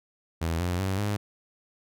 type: tone with pitch steps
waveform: sawtooth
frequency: 82.41 / 88.84 / 95.76 / 103.23 Hz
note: E2 / F2 / G2 / G#2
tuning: 0 / +30 / -40 / -10 cents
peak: -22 dBFS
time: 0.41-1.17 s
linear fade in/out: 10 ms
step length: 190 ms
effects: none